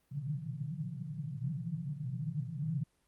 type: band-pass noise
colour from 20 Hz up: white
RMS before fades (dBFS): -38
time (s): 0.11-2.84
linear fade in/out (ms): 10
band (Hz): 120 to 170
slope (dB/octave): 96
effects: pink hiss -74 dBFS RMS until 3.07 s + Opus 32 kbps